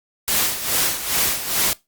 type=noise with tremolo; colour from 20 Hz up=white; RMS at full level=-18 dBFS; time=0.28-1.73 s; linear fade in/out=0 ms; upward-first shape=sine; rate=2.4 Hz; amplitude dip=70%; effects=noise-tail reverb RT60 0.2 s tail -20 dB re dry + Opus 48 kbps